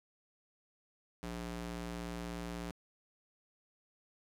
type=tone with high-pass filter; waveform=square; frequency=58.27 Hz; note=A#1; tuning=in tune; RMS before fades=-42 dBFS; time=1.23-2.71 s; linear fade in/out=0 ms; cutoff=120 Hz; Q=0.74; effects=low-pass 12000 Hz 12 dB/octave + 11-bit

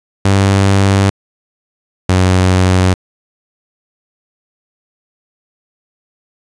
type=tone pair in turn; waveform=sawtooth; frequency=98 / 92.5 Hz; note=G2 / F#2; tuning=0 / 0 cents; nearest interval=minor second; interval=100 cents; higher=first; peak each=-4 dBFS; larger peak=neither; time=0.25-1.1 / 2.09-2.94 s; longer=neither; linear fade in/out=5 ms; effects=resampled to 22050 Hz + 7-bit

